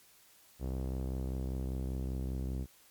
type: tone with low-pass filter sweep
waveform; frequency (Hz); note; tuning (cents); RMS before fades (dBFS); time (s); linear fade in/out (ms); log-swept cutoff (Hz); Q
sawtooth; 65.1; C2; -8; -36; 0.59-2.67; 50; 550 to 340; 0.92
effects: white hiss -62 dBFS RMS until 2.9 s + MP3 96 kbps